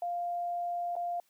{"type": "tone with dropouts", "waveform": "sine", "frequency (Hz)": 698.5, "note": "F5", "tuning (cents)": 0, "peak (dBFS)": -31, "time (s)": [0.02, 1.2], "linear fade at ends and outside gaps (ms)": 2, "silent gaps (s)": [0.955, 0.964], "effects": ["white hiss -71 dBFS RMS until 1.29 s", "high-pass 200 Hz 12 dB/octave"]}